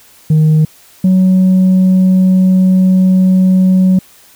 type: tone pair in turn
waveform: sine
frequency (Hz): 155.56 / 186.38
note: D#3 / F#3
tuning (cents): 0 / +13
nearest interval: minor third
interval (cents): 313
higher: second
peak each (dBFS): -3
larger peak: neither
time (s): 0.3-0.65 / 1.04-3.99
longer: second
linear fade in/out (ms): 5
effects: tanh soft clip ceiling -4 dBFS + white hiss -43 dBFS RMS until 4.35 s